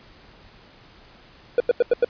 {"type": "tone bursts", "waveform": "triangle", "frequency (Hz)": 484.6, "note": "B4", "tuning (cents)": -33, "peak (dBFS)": -11, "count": 5, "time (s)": [1.58, 2.046], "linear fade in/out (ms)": 2, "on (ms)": 22, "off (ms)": 89, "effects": ["pink hiss -50 dBFS RMS until 2.09 s", "resampled to 11025 Hz"]}